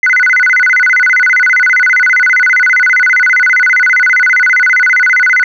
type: tone with vibrato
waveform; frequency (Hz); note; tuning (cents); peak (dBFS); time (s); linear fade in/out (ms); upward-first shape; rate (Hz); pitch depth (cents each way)
sine; 1743; A6; -17; -4; 0.03-5.44; 2; square; 15; 280
effects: tanh soft clip ceiling -2 dBFS